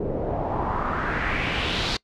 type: noise with low-pass filter sweep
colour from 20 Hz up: pink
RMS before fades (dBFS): -26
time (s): 0-1.97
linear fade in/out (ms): 5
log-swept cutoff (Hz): 440 to 4500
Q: 3
effects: noise-tail reverb RT60 0.1 s tail -23 dB re dry